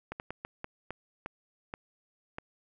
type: slowing click train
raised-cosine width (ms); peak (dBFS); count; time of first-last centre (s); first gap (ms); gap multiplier
0.5; -22; 9; 0.12-2.384; 79; 1.35
effects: none